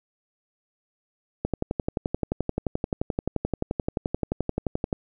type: click train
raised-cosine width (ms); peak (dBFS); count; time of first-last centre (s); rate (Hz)
2; -11; 41; 1.45-4.928; 11.5
effects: none